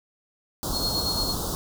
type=band-stop noise; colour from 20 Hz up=pink; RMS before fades=-29 dBFS; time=0.63-1.55 s; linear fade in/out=0 ms; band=1300 to 3700 Hz; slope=48 dB/octave
type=tone with tremolo; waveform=sine; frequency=4300 Hz; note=C8; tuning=47 cents sharp; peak=-24 dBFS; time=0.72-1.35 s; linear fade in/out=50 ms; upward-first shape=square; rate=8.8 Hz; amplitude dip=45%
effects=none